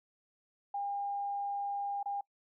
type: tone with dropouts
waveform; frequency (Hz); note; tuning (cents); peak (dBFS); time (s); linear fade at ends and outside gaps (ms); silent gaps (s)
sine; 805; G5; +46; -33; 0.74-2.21; 5; 2.03-2.057
effects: noise-tail reverb RT60 0.1 s tail -25 dB re dry